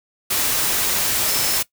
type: tone in noise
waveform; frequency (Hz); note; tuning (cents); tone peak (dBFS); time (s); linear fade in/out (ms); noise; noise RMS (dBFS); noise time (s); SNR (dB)
sine; 5274; E8; 0; -27; 1.27-1.58; 10; white; -20; 0.3-1.63; -10
effects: noise-tail reverb RT60 0.1 s tail -19 dB re dry